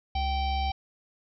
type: harmonic tone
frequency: 777 Hz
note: G5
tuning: 16 cents flat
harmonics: 1 / 3 / 4 / 5 / 6 / 7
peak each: -29 / -40 / -40 / -44 / -45 / -47 dBFS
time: 0.15-0.72 s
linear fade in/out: 5 ms
type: tone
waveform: triangle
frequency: 68.6 Hz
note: C#2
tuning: 17 cents flat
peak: -26 dBFS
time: 0.15-0.71 s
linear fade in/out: 5 ms
effects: none